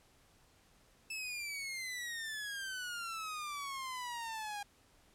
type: exponential sweep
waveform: sawtooth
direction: down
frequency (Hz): 2637 to 808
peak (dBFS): -36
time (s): 1.1-4.63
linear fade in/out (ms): 5
effects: pink hiss -67 dBFS RMS until 5.14 s + low-pass 12000 Hz 12 dB/octave